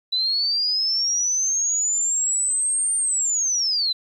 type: linear two-way sweep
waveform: sine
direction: up then down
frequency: 3951 to 8870 to 3951 Hz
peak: -19 dBFS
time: 0.12-3.93 s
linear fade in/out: 10 ms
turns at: 2.96 s
effects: 9-bit